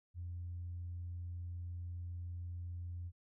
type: tone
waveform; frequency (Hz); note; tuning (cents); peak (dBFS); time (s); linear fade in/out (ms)
sine; 87.31; F2; 0; -40; 0.14-3.12; 50
effects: tanh soft clip ceiling -36 dBFS